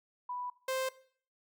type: tone pair in turn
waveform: sine / sawtooth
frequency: 987.8 / 523.3 Hz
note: B5 / C5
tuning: 0 / 0 cents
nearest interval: major seventh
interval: 1100 cents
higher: first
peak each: -36 / -28 dBFS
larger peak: second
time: 0.29-0.5 / 0.68-0.89 s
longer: neither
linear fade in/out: 5 ms
effects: noise-tail reverb RT60 0.5 s tail -18 dB re dry